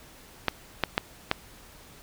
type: clicks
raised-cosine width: 0.3 ms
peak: -6 dBFS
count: 4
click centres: 0.483 / 0.837 / 0.979 / 1.314 s
effects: pink hiss -51 dBFS RMS until 2.02 s